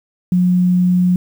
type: tone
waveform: sine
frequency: 180.1 Hz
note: F#3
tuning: 46 cents flat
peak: -10 dBFS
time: 0.32-1.16 s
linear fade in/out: 2 ms
effects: 7-bit